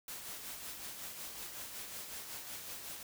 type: noise with tremolo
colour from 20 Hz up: white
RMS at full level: -44 dBFS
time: 0.08-3.03 s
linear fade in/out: 2 ms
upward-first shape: sine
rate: 5.4 Hz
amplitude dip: 40%
effects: none